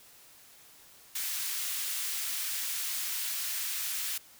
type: high-pass noise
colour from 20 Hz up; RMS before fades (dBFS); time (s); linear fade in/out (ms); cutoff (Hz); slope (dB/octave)
white; -34; 1.15-4.18; 5; 1700; 12
effects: white hiss -56 dBFS RMS until 4.39 s